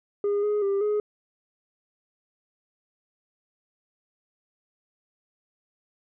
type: tone with pitch steps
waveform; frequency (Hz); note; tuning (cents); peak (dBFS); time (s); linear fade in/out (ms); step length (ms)
sine; 407.6 / 417.4 / 396.4 / 419.2; G#4 / G#4 / G4 / G#4; -32 / +9 / +19 / +16; -19; 0.24-1; 2; 190
effects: tanh soft clip ceiling -21 dBFS